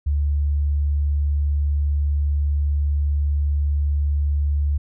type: tone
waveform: sine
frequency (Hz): 72.5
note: D2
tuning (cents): -22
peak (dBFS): -17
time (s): 0.06-4.78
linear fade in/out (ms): 10
effects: none